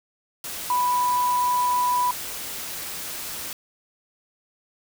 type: tone in noise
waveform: sine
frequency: 987.8 Hz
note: B5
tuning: in tune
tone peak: -19 dBFS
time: 0.7-2.11 s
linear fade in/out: 2 ms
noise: white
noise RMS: -33 dBFS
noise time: 0.44-3.53 s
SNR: +11 dB
effects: none

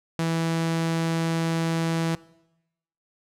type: tone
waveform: sawtooth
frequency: 164.5 Hz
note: E3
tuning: 3 cents flat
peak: -19 dBFS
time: 0.19-2.15 s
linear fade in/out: 0 ms
effects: noise-tail reverb RT60 0.9 s tail -21 dB re dry + low-pass 10000 Hz 12 dB/octave

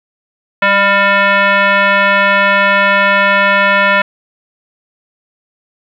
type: tone with frequency modulation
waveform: sine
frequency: 196 Hz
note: G3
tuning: in tune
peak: -7 dBFS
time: 0.62-4.02 s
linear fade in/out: 5 ms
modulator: 797 Hz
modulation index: 2.8
effects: 8-bit

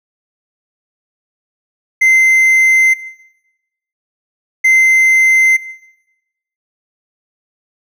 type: tone pair in turn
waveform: triangle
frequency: 2073 / 2073 Hz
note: C7 / C7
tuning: -17 / -17 cents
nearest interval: unison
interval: 0 cents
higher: neither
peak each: -5 dBFS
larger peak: neither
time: 2.01-2.94 / 4.64-5.57 s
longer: neither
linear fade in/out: 10 ms
effects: noise-tail reverb RT60 1.0 s tail -19 dB re dry

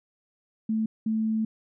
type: tone bursts at uneven times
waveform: sine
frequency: 220 Hz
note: A3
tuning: in tune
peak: -23 dBFS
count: 2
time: 0.69-0.86 / 1.06-1.45 s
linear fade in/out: 5 ms
effects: none

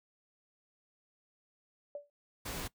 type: tone with exponential decay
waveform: sine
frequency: 579 Hz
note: D5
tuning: 25 cents flat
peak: -35 dBFS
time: 1.95-2.1 s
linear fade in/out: 2 ms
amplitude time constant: 31 ms
type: noise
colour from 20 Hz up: pink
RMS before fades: -40 dBFS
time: 2.45-2.68 s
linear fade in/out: 10 ms
effects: noise-tail reverb RT60 0.1 s tail -20 dB re dry

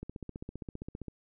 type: click train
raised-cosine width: 3 ms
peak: -27 dBFS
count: 17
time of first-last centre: 0.03-1.083 s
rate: 15.2 Hz
effects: none

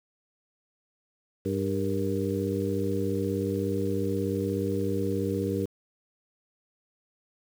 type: harmonic tone with a mistuned harmonic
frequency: 99 Hz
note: G2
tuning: 18 cents sharp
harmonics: 1 / 2 / 3 / 4 / 5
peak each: -32 / -32 / -32 / -32 / -32 dBFS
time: 1.45-5.66 s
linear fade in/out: 10 ms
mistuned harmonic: 5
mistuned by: -80 cents
effects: 8-bit

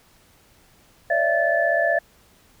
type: tone cluster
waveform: sine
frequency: 559 / 599 / 675 / 1741 Hz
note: C#5 / D5 / E5 / A6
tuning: +14 / +34 / +41 / -19 cents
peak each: -27 / -24 / -21 / -22 dBFS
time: 1.1-1.99 s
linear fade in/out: 5 ms
effects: pink hiss -56 dBFS RMS until 2.6 s

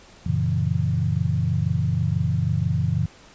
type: chord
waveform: sine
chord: F# dominant seventh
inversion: none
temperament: equal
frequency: 92.5 / 116.54 / 138.59 / 164.81 Hz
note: F#2 / A#2 / C#3 / E3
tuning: 0 / 0 / 0 / 0 cents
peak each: -25 dBFS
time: 0.26-3.06 s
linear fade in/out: 5 ms
effects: pink hiss -49 dBFS RMS until 3.34 s + resampled to 16000 Hz

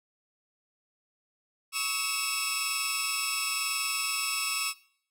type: tone cluster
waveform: 15% pulse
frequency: 1118 / 1290 / 2601 / 2729 Hz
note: C#6 / E6 / E7 / F7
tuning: +14 / -38 / -24 / -41 cents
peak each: -30 / -30 / -25 / -27 dBFS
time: 1.72-4.74 s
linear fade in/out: 50 ms
effects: noise-tail reverb RT60 0.6 s tail -19 dB re dry

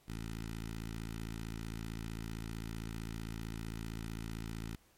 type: tone with notch filter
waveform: 10% pulse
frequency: 55.5 Hz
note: A1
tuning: 16 cents sharp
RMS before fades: -42 dBFS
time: 0.08-4.76 s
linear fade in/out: 5 ms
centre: 620 Hz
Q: 0.62
effects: pink hiss -68 dBFS RMS until 4.97 s + MP3 64 kbps

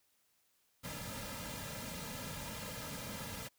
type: noise with comb filter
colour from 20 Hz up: pink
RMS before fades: -44 dBFS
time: 0.83-3.49 s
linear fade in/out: 20 ms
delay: 2.7 ms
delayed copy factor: -0.85
effects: white hiss -75 dBFS RMS until 3.58 s

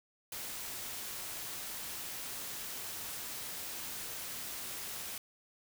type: noise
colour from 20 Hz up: white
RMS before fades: -42 dBFS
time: 0.32-5.18 s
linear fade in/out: 2 ms
effects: none

